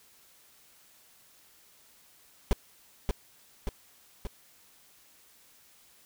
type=noise with echo; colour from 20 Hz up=brown; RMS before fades=-22 dBFS; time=2.51-2.53 s; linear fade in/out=0 ms; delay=580 ms; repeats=3; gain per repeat=-4 dB; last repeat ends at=4.27 s; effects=white hiss -60 dBFS RMS until 6.05 s